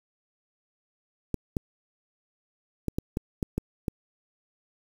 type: clicks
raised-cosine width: 3 ms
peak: -14 dBFS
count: 8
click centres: 1.343 / 1.568 / 2.883 / 2.985 / 3.171 / 3.428 / 3.58 / 3.882 s
effects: 7-bit